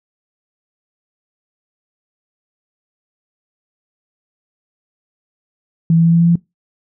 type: tone with pitch steps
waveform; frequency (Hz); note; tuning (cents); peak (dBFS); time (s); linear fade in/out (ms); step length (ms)
sine; 164.81 / 165.96 / 167.11 / 168.27 / 169.44 / 170.62; E3 / E3 / E3 / E3 / E3 / F3; 0 / +12 / +24 / +36 / +48 / -40; -8; 5.9-6.356; 2; 76
effects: noise-tail reverb RT60 0.2 s tail -23 dB re dry